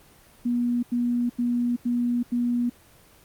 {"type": "tone bursts", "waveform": "sine", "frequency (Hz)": 241.3, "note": "B3", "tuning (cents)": -40, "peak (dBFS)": -21, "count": 5, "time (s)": [0.45, 2.698], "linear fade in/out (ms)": 10, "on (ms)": 380, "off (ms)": 87, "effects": ["pink hiss -54 dBFS RMS until 3.24 s", "Opus 24 kbps"]}